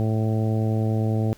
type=harmonic tone; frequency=109.9 Hz; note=A2; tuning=2 cents flat; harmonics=1 / 2 / 3 / 4 / 5 / 6 / 7; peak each=-21 / -27 / -31 / -33 / -35 / -37 / -38 dBFS; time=0-1.33 s; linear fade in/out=0 ms; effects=pink hiss -53 dBFS RMS until 1.37 s